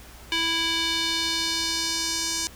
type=tone with band-pass filter sweep; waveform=square; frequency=329.6 Hz; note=E4; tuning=in tune; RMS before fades=-26 dBFS; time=0.32-2.47 s; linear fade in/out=0 ms; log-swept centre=3100 to 6200 Hz; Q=2; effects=added 60 Hz sine -47 dBFS peak until 2.55 s + pink hiss -47 dBFS RMS until 2.55 s